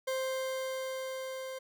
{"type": "tone with level ramp", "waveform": "40% pulse", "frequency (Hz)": 524, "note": "C5", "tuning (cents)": 2, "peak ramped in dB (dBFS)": [-30, -38], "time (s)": [0.07, 1.59], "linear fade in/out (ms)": 10, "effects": []}